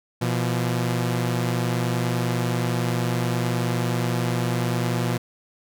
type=tone pair together; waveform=sawtooth; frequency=120.9 / 170.98 Hz; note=B2 / F3; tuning=-36 / -36 cents; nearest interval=tritone; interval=600 cents; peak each=-19 / -23 dBFS; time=0.21-5.18 s; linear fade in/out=10 ms; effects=none